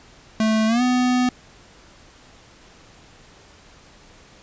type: tone with pitch glide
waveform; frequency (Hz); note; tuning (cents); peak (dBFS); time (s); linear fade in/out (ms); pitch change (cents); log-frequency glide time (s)
square; 218.9 to 250; A3 to B3; -9 to +21; -17; 0.4-1.29; 2; +230; 0.67-0.82
effects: pink hiss -49 dBFS RMS until 4.42 s + resampled to 16000 Hz